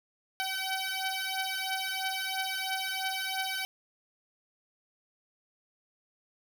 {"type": "beating tone pair", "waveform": "10% pulse", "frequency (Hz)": [762, 765], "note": ["G5", "G5"], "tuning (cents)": [-49, -42], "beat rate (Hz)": 3, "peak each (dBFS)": -26, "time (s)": [0.4, 3.65], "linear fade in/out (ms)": 0, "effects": []}